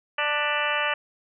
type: harmonic tone with a mistuned harmonic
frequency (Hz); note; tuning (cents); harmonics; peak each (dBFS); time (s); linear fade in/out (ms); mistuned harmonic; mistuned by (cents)
295.2; D4; +9; 2 / 3 / 4 / 5 / 6 / 7 / 8 / 9 / 10; -31 / -32 / -30 / -31 / -30 / -34 / -32 / -31 / -32; 0.18-0.94; 5; 7; -76
effects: none